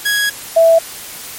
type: tone pair in turn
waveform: sawtooth / sine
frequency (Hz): 1661.2 / 659.2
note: G#6 / E5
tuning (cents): 0 / 0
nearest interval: octave + major third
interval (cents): 1600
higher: first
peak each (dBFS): -9 / -5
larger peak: second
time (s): 0.05-0.3 / 0.56-0.79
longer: first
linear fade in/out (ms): 10
effects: white hiss -30 dBFS RMS until 1.38 s + MP3 64 kbps